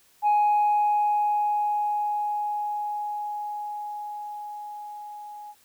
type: tone with level ramp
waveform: sine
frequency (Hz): 834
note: G#5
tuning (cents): +7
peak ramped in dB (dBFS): -15 to -38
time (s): 0.22-5.55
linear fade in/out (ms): 50
effects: tanh soft clip ceiling -16 dBFS + white hiss -60 dBFS RMS until 5.64 s